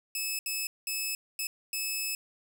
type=tone bursts at uneven times; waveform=10% pulse; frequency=2600 Hz; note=E7; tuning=24 cents flat; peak=-22 dBFS; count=5; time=0.15-0.39 / 0.46-0.67 / 0.87-1.15 / 1.39-1.47 / 1.73-2.15 s; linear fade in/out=2 ms; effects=10-bit